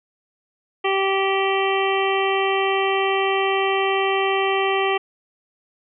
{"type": "harmonic tone", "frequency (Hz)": 388.4, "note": "G4", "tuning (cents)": -16, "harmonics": [1, 2, 3, 5, 6, 7, 8], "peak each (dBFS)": [-21, -24, -26, -28, -29, -29, -30], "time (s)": [0.84, 4.98], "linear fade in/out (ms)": 10, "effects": []}